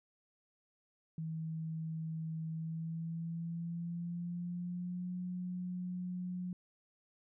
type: tone with pitch glide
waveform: sine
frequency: 160.6 to 180.27 Hz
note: E3 to F#3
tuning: -45 to -45 cents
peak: -37 dBFS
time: 1.18-6.53 s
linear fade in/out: 2 ms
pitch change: +200 cents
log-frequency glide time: 2.5-5.13 s
effects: none